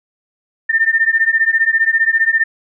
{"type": "beating tone pair", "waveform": "sine", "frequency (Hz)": [1797, 1812], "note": ["A6", "A#6"], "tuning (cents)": [36, -50], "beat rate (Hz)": 15, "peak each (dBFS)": -14, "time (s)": [0.69, 2.44], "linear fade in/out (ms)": 10, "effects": []}